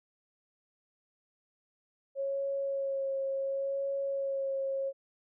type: tone with vibrato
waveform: sine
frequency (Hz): 547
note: C#5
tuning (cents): -23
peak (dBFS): -30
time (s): 2.15-4.93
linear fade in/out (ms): 50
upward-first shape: sine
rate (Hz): 0.7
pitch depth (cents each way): 17
effects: none